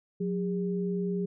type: tone pair together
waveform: sine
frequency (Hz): 181.44 / 405.2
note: F#3 / G#4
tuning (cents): -34 / -43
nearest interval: octave + major second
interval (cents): 1391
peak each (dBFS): -29 / -32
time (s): 0.2-1.26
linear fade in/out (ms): 10
effects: none